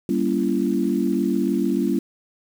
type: chord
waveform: sine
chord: G diminished seventh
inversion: none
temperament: just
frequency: 196 / 235.2 / 282.2 / 338.7 Hz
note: G3 / Bb3 / Db4 / Fb4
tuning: 0 / +16 / +31 / +47 cents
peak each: -24 dBFS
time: 0.09-1.99 s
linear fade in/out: 2 ms
effects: 7-bit